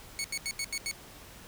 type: tone bursts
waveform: 15% pulse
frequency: 2217 Hz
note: C#7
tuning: in tune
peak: -25 dBFS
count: 6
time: 0.19-0.912 s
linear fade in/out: 0 ms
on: 52 ms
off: 82 ms
effects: pink hiss -50 dBFS RMS until 1.47 s